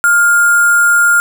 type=tone with sample-and-hold; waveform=sine; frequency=1406 Hz; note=F6; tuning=11 cents sharp; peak=-6 dBFS; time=0.04-1.2 s; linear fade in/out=0 ms; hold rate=8820 Hz; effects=none